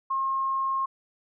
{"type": "tone", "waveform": "sine", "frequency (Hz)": 1073, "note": "C6", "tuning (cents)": 43, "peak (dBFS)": -24, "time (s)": [0.1, 0.86], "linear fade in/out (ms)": 10, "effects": []}